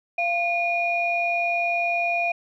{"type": "tone pair together", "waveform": "sine", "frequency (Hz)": [690, 2440], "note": ["F5", "D#7"], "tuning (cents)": [-21, -34], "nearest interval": "octave + minor seventh", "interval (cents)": 2187, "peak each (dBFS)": -23, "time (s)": [0.18, 2.32], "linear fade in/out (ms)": 5, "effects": ["tanh soft clip ceiling -13 dBFS"]}